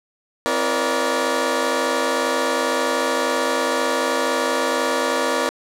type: tone cluster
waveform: 20% pulse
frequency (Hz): 262 / 337.4 / 474.2 / 577 / 619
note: C4 / E4 / A#4 / D5 / D#5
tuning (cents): +2 / +40 / +30 / -31 / -9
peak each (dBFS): -22 / -23 / -18 / -18 / -26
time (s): 0.46-5.49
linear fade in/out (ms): 0
effects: low-pass 11000 Hz 12 dB/octave